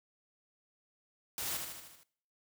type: noise with echo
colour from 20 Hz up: white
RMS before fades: -38 dBFS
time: 1.38-1.57 s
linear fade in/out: 0 ms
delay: 77 ms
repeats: 6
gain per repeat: -4 dB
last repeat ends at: 2.032 s
effects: noise-tail reverb RT60 0.6 s tail -21 dB re dry